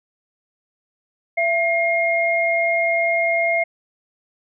sine tone pair together, 672.5 / 2135 Hz, E5 / C7, +34 / +34 cents, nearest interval octave + minor sixth, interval 2000 cents, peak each -19 dBFS, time 1.37-3.64 s, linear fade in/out 10 ms, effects none

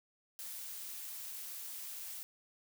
blue noise, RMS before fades -45 dBFS, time 0.39-2.23 s, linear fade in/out 0 ms, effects none

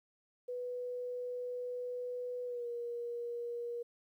sine tone with pitch glide, 493.9 to 475.4 Hz, B4 to A#4, 0 to +34 cents, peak -37 dBFS, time 0.48-3.83 s, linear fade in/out 10 ms, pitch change -66 cents, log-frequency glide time 2.45-2.67 s, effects 12-bit

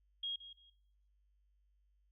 sine tone with echo, 3270 Hz, G#7, 28 cents flat, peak -37 dBFS, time 0.23-0.36 s, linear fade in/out 5 ms, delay 170 ms, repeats 2, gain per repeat -13 dB, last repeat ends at 0.7 s, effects noise-tail reverb RT60 0.9 s tail -26 dB re dry + added 50 Hz sine -70 dBFS peak until 2.11 s

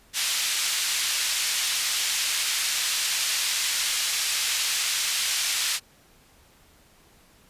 pink band-pass noise, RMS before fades -26 dBFS, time 0.13-5.8 s, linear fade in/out 50 ms, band 2700 to 9400 Hz, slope 12 dB/octave, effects pink hiss -57 dBFS RMS until 7.49 s + resampled to 32000 Hz

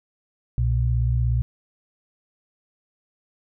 sine tone pair together, 63.33 / 120.1 Hz, B1 / B2, +44 / -48 cents, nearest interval major seventh, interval 1108 cents, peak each -21 dBFS, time 0.58-1.42 s, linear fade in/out 0 ms, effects none

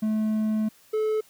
triangle tone pair in turn, 216.4 / 432.8 Hz, A3 / A4, -29 / -29 cents, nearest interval octave, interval 1200 cents, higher second, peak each -20 dBFS, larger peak neither, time 0.02-0.69 / 0.93-1.21 s, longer first, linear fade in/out 10 ms, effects white hiss -57 dBFS RMS until 1.29 s

